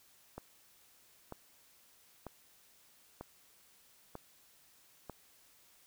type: click train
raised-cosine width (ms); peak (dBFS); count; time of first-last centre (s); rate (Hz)
1; -29; 6; 0.38-5.097; 1.06
effects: white hiss -65 dBFS RMS until 5.86 s